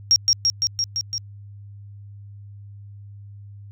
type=tone with echo; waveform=sine; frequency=5588 Hz; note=F8; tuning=in tune; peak=-11 dBFS; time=0.11-0.16 s; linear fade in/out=0 ms; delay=170 ms; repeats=6; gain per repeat=-2 dB; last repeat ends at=1.18 s; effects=added 101 Hz sine -38 dBFS peak until 3.71 s